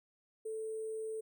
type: tone with sample-and-hold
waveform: sine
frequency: 440 Hz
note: A4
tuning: in tune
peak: -37 dBFS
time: 0.45-1.21 s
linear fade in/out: 10 ms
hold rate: 8820 Hz
effects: none